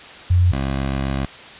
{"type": "tone pair in turn", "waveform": ["sine", "15% pulse"], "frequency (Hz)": [89, 67.53], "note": ["F2", "C#2"], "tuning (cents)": [33, -45], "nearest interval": "perfect fourth", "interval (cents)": 478, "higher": "first", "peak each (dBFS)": [-11, -14], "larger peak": "first", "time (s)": [[0.3, 0.52], [0.52, 1.26]], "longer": "second", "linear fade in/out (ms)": 10, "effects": ["white hiss -38 dBFS RMS until 1.59 s", "resampled to 8000 Hz"]}